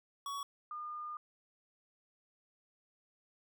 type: tone pair in turn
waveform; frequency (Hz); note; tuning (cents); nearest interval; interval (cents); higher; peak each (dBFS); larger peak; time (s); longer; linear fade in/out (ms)
square / sine; 1123 / 1213.7; C#6 / D#6; +22 / -43; minor second; 135; second; -39 / -40; first; 0.26-0.43 / 0.71-1.17; second; 2
effects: none